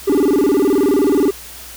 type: tone with vibrato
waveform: triangle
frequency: 336.3 Hz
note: E4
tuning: 35 cents sharp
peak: -9 dBFS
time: 0.07-1.31 s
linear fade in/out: 10 ms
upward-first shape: square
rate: 19 Hz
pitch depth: 280 cents each way
effects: added 60 Hz sine -42 dBFS peak until 1.76 s + white hiss -35 dBFS RMS until 1.76 s